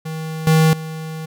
square tone with level steps, 158.9 Hz, D#3, 37 cents sharp, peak -25 / -11 / -27 dBFS, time 0.05-1.26 s, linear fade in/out 10 ms, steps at 0.47 / 0.73 s, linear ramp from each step 2 ms, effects none

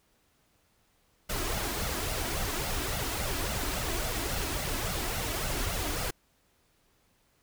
pink noise with flanger, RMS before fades -32 dBFS, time 1.29-6.11 s, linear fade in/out 10 ms, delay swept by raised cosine 1.4 to 3.1 ms, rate 3.6 Hz, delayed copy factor +0.6, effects pink hiss -69 dBFS RMS until 7.42 s

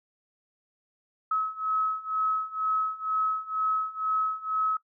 sine beating tone pair, 1284 / 1286.1 Hz, E6 / E6, -46 / -43 cents, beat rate 2.1 Hz, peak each -30 / -28 dBFS, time 1.31-4.77 s, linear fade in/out 5 ms, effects noise-tail reverb RT60 0.1 s tail -17 dB re dry

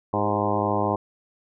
harmonic tone with a mistuned harmonic, 103.83 Hz, G#2, in tune, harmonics 1 / 2 / 3 / 4 / 5 / 6 / 7 / 8 / 9 / 10, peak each -30 / -30 / -30 / -30 / -30 / -30 / -30 / -30 / -30 / -30 dBFS, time 0.13-0.96 s, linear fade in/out 5 ms, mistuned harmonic 4, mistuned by -43 cents, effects none

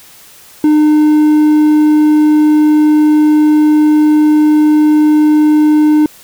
triangle tone, 303.4 Hz, D#4, 44 cents flat, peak -3 dBFS, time 0.64-6.06 s, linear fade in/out 2 ms, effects white hiss -39 dBFS RMS until 6.23 s

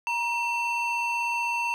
triangle ring-modulated tone, 1818 Hz, A#6, 44 cents flat, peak -20 dBFS, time 0.07-1.74 s, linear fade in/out 0 ms, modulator 873 Hz, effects none

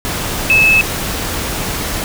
sine tone in noise, 2600 Hz, E7, 24 cents flat, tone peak -7 dBFS, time 0.5-0.81 s, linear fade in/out 0 ms, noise pink, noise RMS -20 dBFS, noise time 0.05-2.04 s, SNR +10 dB, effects none

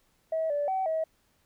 sine tone with pitch steps, 643 / 581 / 761 / 640 Hz, E5 / D5 / F#5 / D#5, -43 / -19 / +48 / +49 cents, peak -25 dBFS, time 0.32-1.04 s, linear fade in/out 5 ms, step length 180 ms, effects tanh soft clip ceiling -21 dBFS + pink hiss -69 dBFS RMS until 1.45 s

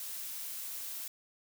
blue noise, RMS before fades -41 dBFS, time 0-1.08 s, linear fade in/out 2 ms, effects none

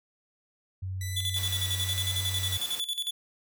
sine tone, 93.9 Hz, F#2, 26 cents sharp, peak -31 dBFS, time 0.82-2.58 s, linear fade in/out 10 ms
10% pulse tone with vibrato, 1975.5 Hz, B6, in tune, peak -29 dBFS, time 1.01-2.56 s, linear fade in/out 2 ms, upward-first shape triangle, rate 1.1 Hz, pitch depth 29 cents each way
45% pulse tone with tremolo, 3453 Hz, A7, 33 cents flat, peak -28 dBFS, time 1.16-3.11 s, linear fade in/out 10 ms, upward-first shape square, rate 11 Hz, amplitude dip 75%
white noise, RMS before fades -39 dBFS, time 1.36-2.8 s, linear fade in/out 2 ms
effects none

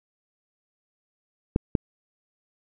clicks, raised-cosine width 3 ms, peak -7 dBFS, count 2, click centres 1.561 / 1.752 s, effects none

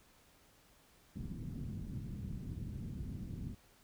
white low-pass noise, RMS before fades -43 dBFS, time 1.15-3.55 s, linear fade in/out 10 ms, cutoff 220 Hz, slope 24 dB/octave, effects pink hiss -66 dBFS RMS until 3.83 s

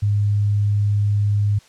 sine tone, 102.8 Hz, G#2, 17 cents flat, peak -15 dBFS, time 0.02-1.59 s, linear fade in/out 10 ms, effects white hiss -51 dBFS RMS until 1.68 s + low-pass 7000 Hz 12 dB/octave

